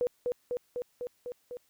sine tone with echo, 490 Hz, B4, 14 cents flat, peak -25 dBFS, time 0.01-0.07 s, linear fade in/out 0 ms, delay 250 ms, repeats 6, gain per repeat -2 dB, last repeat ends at 1.57 s, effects white hiss -70 dBFS RMS until 1.69 s

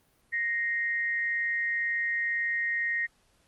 sine tone pair together, 1869 / 2091 Hz, A#6 / C7, +4 / -2 cents, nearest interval major second, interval 194 cents, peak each -27 / -34 dBFS, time 0.32-3.07 s, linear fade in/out 20 ms, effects pink hiss -67 dBFS RMS until 3.47 s + Opus 32 kbps

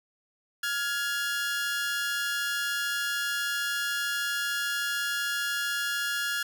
sawtooth tone pair together, 1409.3 / 1676 Hz, F6 / G#6, +15 / +15 cents, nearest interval minor third, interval 300 cents, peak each -27 dBFS, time 0.63-6.43 s, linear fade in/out 5 ms, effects none

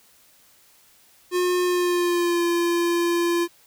square tone with pitch glide, 359.2 to 343.6 Hz, F4 to F4, +49 to -28 cents, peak -20 dBFS, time 1.31-3.48 s, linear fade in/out 50 ms, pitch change -77 cents, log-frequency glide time 1.63-2.44 s, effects white hiss -56 dBFS RMS until 3.66 s

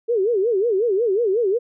sine tone with vibrato, 425.9 Hz, G#4, 44 cents sharp, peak -16 dBFS, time 0.08-1.59 s, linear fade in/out 20 ms, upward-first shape sine, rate 5.5 Hz, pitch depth 230 cents each way, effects none

